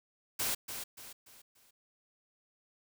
white noise with echo, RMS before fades -33 dBFS, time 0.39-0.55 s, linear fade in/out 10 ms, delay 290 ms, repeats 4, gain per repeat -8 dB, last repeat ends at 1.71 s, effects none

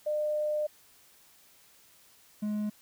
sine / triangle tone pair in turn, 603 / 210.3 Hz, D5 / G#3, +46 / +22 cents, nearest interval octave + tritone, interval 1824 cents, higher first, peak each -27 dBFS, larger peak neither, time 0.06-0.67 / 2.42-2.7 s, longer first, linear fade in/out 10 ms, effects white hiss -60 dBFS RMS until 2.81 s

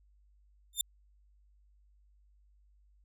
15% pulse tone with exponential growth, 3593 Hz, A7, 36 cents sharp, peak -17 dBFS, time 0.73-0.81 s, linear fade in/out 2 ms, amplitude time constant 16 ms, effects added 50 Hz sine -62 dBFS peak until 3.04 s

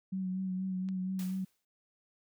sine tone with vibrato, 187.2 Hz, F#3, 20 cents sharp, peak -32 dBFS, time 0.12-1.45 s, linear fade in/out 10 ms, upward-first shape sine, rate 4.2 Hz, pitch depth 27 cents each way
clicks, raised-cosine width 0.2 ms, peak -36 / -45 dBFS, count 2, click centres 0.888 / 1.297 s
white noise with exponential decay, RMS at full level -46 dBFS, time 1.19-1.65 s, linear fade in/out 2 ms, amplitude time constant 99 ms
effects none

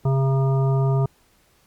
harmonic tone, 134.7 Hz, C#3, 49 cents flat, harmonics 1 / 3 / 5 / 7 / 9, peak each -17 / -27 / -31 / -34 / -36 dBFS, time 0.05-1.06 s, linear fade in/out 5 ms, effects pink hiss -60 dBFS RMS until 1.66 s + Opus 48 kbps

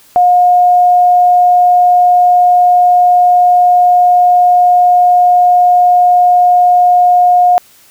sine tone, 716 Hz, F5, 43 cents sharp, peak -4 dBFS, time 0.16-7.58 s, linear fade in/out 0 ms, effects white hiss -44 dBFS RMS until 7.9 s

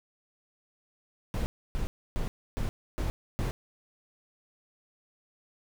brown noise bursts, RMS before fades -30 dBFS, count 6, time 1.34-3.51 s, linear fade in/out 0 ms, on 120 ms, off 290 ms, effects none

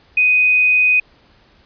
sine tone, 2497 Hz, D#7, 6 cents sharp, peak -10 dBFS, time 0.17-1 s, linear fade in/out 5 ms, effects pink hiss -52 dBFS RMS until 1.65 s + resampled to 11025 Hz

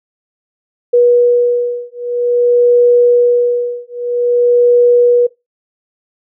sine beating tone pair, 483.9 / 484.41 Hz, B4 / B4, -35 / -34 cents, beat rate 0.51 Hz, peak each -11 dBFS, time 0.93-5.27 s, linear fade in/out 10 ms, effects noise-tail reverb RT60 0.2 s tail -20 dB re dry

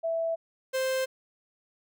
sine / 45% pulse tone pair in turn, 659.3 / 523.3 Hz, E5 / C5, 0 / 0 cents, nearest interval major third, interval 400 cents, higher first, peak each -26 dBFS, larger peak neither, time 0.03-0.36 / 0.73-1.06 s, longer neither, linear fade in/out 20 ms, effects none

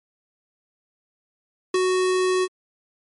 square tone with ADSR envelope, 370 Hz, F#4, in tune, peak -17 dBFS, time 1.74-2.48 s, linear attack 4 ms, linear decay 31 ms, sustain -2 dB, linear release 48 ms, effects MP3 48 kbps

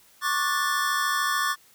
square chord, D major seventh, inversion third, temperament just, 1101.2 / 1174.7 / 1468.3 / 1762 Hz, C#6 / D6 / F#6 / A6, -12 / 0 / -14 / +2 cents, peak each -29 / -29 / -33 / -28 dBFS, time 0.21-1.56 s, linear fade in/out 50 ms, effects white hiss -57 dBFS RMS until 1.74 s

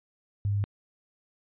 sine tone, 101.3 Hz, G#2, 43 cents flat, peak -24 dBFS, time 0.45-0.64 s, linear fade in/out 0 ms, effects resampled to 8000 Hz

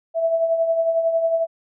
sine tone with tremolo, 659.3 Hz, E5, in tune, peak -14 dBFS, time 0.14-1.47 s, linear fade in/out 50 ms, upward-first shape triangle, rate 11 Hz, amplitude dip 60%, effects none

